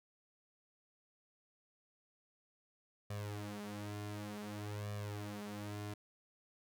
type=tone with flanger; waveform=sawtooth; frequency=103.83 Hz; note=G#2; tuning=in tune; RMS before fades=-44 dBFS; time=3.1-5.94 s; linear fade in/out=5 ms; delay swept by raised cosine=1.7 to 6.8 ms; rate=0.55 Hz; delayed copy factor=+0.95; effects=none